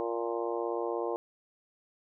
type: harmonic tone with a mistuned harmonic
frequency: 116.54 Hz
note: A#2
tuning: in tune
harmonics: 3 / 4 / 5 / 6 / 7 / 8 / 9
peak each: -35 / -34 / -38 / -41 / -42 / -43 / -42 dBFS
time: 0-1.16 s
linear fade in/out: 0 ms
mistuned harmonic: 8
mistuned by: -37 cents
effects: none